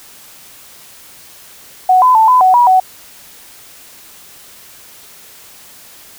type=tone with pitch steps; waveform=sine; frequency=741 / 1010 / 885 / 1007 / 746 / 967 / 748 Hz; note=F#5 / B5 / A5 / B5 / F#5 / B5 / F#5; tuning=+2 / +39 / +10 / +33 / +14 / -37 / +19 cents; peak=-5 dBFS; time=1.89-2.8 s; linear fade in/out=5 ms; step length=130 ms; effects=white hiss -39 dBFS RMS until 6.18 s